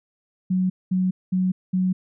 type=tone bursts; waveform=sine; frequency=185 Hz; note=F#3; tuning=in tune; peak=-18 dBFS; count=4; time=0.5-1.93 s; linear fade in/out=10 ms; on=200 ms; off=210 ms; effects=none